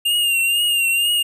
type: tone with vibrato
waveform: square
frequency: 2800 Hz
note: F7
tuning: 4 cents sharp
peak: -16 dBFS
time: 0.05-1.23 s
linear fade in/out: 10 ms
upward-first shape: triangle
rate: 2.1 Hz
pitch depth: 59 cents each way
effects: none